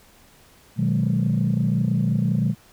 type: chord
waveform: sine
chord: G# minor seventh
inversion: first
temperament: equal with one note detuned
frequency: 123.47 / 155.56 / 185 / 210.8 Hz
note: B2 / D#3 / F#3 / G#3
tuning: 0 / 0 / 0 / +26 cents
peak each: -22 / -23 / -23 / -24 dBFS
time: 0.76-2.55 s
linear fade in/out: 50 ms
effects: tanh soft clip ceiling -12 dBFS + pink hiss -53 dBFS RMS until 2.72 s